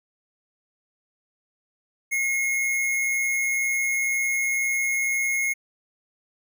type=tone with amplitude modulation; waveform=square; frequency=2161 Hz; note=C#7; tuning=45 cents flat; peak=-21 dBFS; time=2.11-5.54 s; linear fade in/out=20 ms; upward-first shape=sine; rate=122 Hz; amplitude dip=35%; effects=none